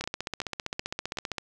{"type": "two click trains", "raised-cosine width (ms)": 0.2, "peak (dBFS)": [-14, -16], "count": [22, 4], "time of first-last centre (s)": [[0.01, 1.383], [0.04, 1.172]], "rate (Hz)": [15.3, 2.65], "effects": []}